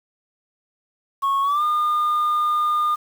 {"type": "tone with pitch glide", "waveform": "sine", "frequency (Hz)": [1100, 1213.5], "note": ["C#6", "D#6"], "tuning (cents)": [-14, -44], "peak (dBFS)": -15, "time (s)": [1.22, 2.96], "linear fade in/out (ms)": 20, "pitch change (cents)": 170, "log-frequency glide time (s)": [1.42, 1.63], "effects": ["tanh soft clip ceiling -16 dBFS", "7-bit"]}